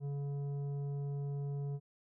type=tone with tanh clipping; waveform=sine; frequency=141.7 Hz; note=C#3; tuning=38 cents sharp; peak=-37 dBFS; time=0-1.8 s; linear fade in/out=50 ms; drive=9 dB; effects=none